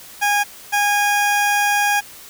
20% pulse tone pair in turn, 820 / 820 Hz, G#5 / G#5, -22 / -22 cents, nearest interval unison, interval 0 cents, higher neither, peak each -10 dBFS, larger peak neither, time 0.21-0.44 / 0.72-2.01 s, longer second, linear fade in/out 20 ms, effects white hiss -40 dBFS RMS until 2.29 s

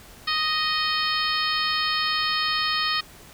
harmonic tone with a mistuned harmonic, 622.3 Hz, D#5, in tune, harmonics 2 / 3 / 4 / 5 / 6 / 7 / 8, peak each -27 / -29 / -32 / -30 / -32 / -28 / -32 dBFS, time 0.27-3.01 s, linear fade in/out 10 ms, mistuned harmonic 8, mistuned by +47 cents, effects pink hiss -47 dBFS RMS until 3.33 s

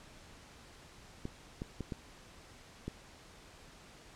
clicks, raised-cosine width 3 ms, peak -25 dBFS, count 5, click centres 1.254 / 1.619 / 1.807 / 1.922 / 2.88 s, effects pink hiss -56 dBFS RMS until 4.15 s + low-pass 8000 Hz 12 dB/octave

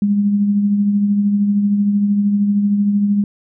sine tone with tremolo, 203.6 Hz, G#3, 34 cents flat, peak -10 dBFS, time 0.02-3.24 s, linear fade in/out 2 ms, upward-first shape triangle, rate 13 Hz, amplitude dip 45%, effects none

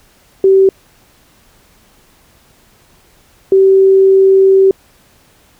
sine tone bursts at uneven times, 385.2 Hz, G4, 30 cents flat, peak -4 dBFS, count 2, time 0.44-0.69 / 3.52-4.71 s, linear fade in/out 2 ms, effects pink hiss -49 dBFS RMS until 5.59 s

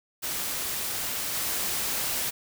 white noise with level steps, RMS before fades -31 / -29 dBFS, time 0.22-2.31 s, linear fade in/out 20 ms, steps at 1.34 s, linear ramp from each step 5 ms, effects none

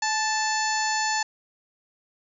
harmonic tone with a mistuned harmonic, 880 Hz, A5, in tune, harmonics 1 / 2 / 3 / 4 / 5 / 6 / 7 / 8, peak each -26 / -28 / -36 / -42 / -32 / -36 / -35 / -33 dBFS, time 0.02-1.23 s, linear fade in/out 5 ms, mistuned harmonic 1, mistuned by -35 cents, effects none

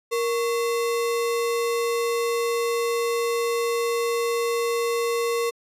sine tone with sample-and-hold, 467.8 Hz, A#4, 6 cents sharp, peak -21 dBFS, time 0.11-5.51 s, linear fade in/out 20 ms, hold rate 1575 Hz, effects resampled to 32000 Hz

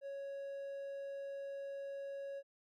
triangle tone, 554.4 Hz, C#5, in tune, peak -40 dBFS, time 0.01-2.43 s, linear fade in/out 50 ms, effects none

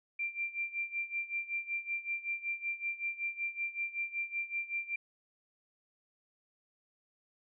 sine tone with tremolo, 2366 Hz, D7, 12 cents sharp, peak -31 dBFS, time 0.19-4.96 s, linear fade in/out 5 ms, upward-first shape sine, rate 5.3 Hz, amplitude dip 85%, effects none

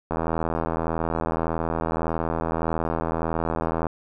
click train, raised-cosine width 1 ms, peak -11 dBFS, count 308, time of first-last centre 0.11-3.868 s, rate 81.7 Hz, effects none

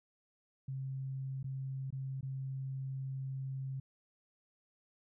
sine tone with dropouts, 133.7 Hz, C3, 38 cents sharp, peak -37 dBFS, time 0.68-3.8 s, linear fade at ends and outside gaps 5 ms, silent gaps 1.43-1.442 / 1.905-1.925 / 2.21-2.228 s, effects none

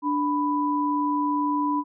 sine tone pair together, 293.7 / 991.9 Hz, D4 / B5, 0 / +7 cents, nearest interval octave + major sixth, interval 2107 cents, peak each -24 dBFS, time 0.02-1.84 s, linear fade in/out 50 ms, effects none

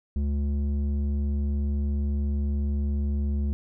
square tone with low-pass filter, 71.5 Hz, D2, 46 cents flat, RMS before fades -26 dBFS, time 0.16-3.53 s, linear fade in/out 0 ms, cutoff 210 Hz, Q 1.2, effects none

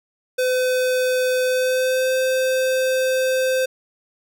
square tone with pitch glide, 508 to 518.4 Hz, B4 to C5, +49 to -16 cents, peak -18 dBFS, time 0.38-3.66 s, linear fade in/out 10 ms, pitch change +35 cents, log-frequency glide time 1.44-2.16 s, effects none

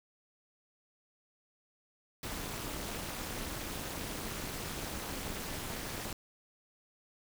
pink noise with amplitude modulation, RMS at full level -36 dBFS, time 2.23-6.13 s, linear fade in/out 2 ms, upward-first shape sine, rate 250 Hz, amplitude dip 90%, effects none

